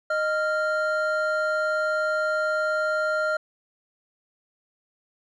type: tone pair together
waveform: triangle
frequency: 619 / 1390.5 Hz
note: D#5 / F6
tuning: -9 / -8 cents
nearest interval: octave + major second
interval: 1401 cents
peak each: -23 dBFS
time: 0.1-3.37 s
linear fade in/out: 5 ms
effects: resampled to 22050 Hz